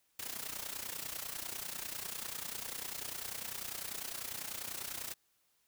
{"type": "noise with amplitude modulation", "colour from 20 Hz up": "white", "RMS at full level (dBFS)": -39, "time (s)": [0.19, 5.14], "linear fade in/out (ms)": 5, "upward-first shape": "sine", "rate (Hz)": 30.1, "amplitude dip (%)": 75, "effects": ["white hiss -75 dBFS RMS until 5.67 s"]}